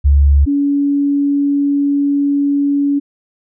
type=tone pair in turn; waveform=sine; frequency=70.9 / 283.6 Hz; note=C#2 / C#4; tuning=+40 / +40 cents; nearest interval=2 octaves; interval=2400 cents; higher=second; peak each=-6 / -11 dBFS; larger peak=first; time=0.04-0.46 / 0.46-3 s; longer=second; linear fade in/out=20 ms; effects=none